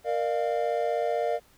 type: chord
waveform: triangle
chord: Bb major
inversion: none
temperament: equal with one note detuned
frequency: 466.2 / 602.8 / 698.5 Hz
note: Bb4 / D5 / F5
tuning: 0 / +45 / 0 cents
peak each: -27 dBFS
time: 0.04-1.4 s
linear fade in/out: 50 ms
effects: pink hiss -60 dBFS RMS until 1.57 s